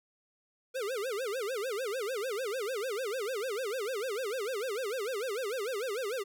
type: tone with vibrato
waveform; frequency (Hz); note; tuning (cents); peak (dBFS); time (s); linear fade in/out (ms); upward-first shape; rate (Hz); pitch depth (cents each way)
square; 459.7; A#4; -24; -33; 0.74-6.24; 20; sine; 6.7; 270
effects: none